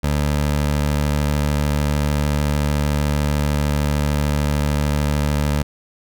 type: tone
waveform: 20% pulse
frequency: 73.42 Hz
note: D2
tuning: in tune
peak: -12 dBFS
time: 0.03-5.63 s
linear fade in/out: 10 ms
effects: none